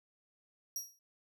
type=tone with exponential decay; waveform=sawtooth; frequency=5680 Hz; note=F8; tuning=28 cents sharp; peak=-31 dBFS; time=0.76-0.99 s; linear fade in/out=2 ms; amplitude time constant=49 ms; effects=none